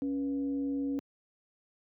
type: tone with frequency modulation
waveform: sine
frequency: 277.2 Hz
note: C#4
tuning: in tune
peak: -29 dBFS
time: 0.02-0.99 s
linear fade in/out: 0 ms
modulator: 209 Hz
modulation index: 0.43
effects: high-pass 150 Hz 12 dB/octave